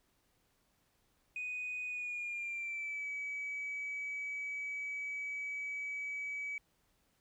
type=tone with pitch glide; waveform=sine; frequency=2489 to 2282 Hz; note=D#7 to C#7; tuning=0 to +50 cents; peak=-36 dBFS; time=1.36-6.58 s; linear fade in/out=2 ms; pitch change=-150 cents; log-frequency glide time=1.86-3.09 s; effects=tanh soft clip ceiling -34 dBFS + pink hiss -75 dBFS RMS until 7.2 s